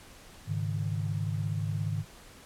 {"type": "chord", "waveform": "sine", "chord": "Ab suspended fourth", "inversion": "none", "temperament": "equal", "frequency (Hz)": [103.83, 138.59, 155.56], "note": ["Ab2", "Db3", "Eb3"], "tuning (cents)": [0, 0, 0], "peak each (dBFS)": [-31, -37, -33], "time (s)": [0.46, 2.05], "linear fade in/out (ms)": 50, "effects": ["pink hiss -52 dBFS RMS until 2.45 s", "low-pass 12000 Hz 12 dB/octave"]}